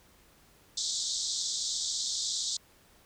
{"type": "band-pass noise", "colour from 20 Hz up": "pink", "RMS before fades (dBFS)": -33, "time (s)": [0.77, 2.57], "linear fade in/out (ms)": 5, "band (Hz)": [3500, 8000], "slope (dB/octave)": 96, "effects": ["pink hiss -61 dBFS RMS until 3.05 s"]}